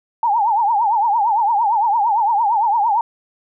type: tone with vibrato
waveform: sine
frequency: 873 Hz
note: A5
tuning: 14 cents flat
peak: -13 dBFS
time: 0.23-3.01 s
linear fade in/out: 2 ms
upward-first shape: triangle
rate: 8.8 Hz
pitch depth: 190 cents each way
effects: none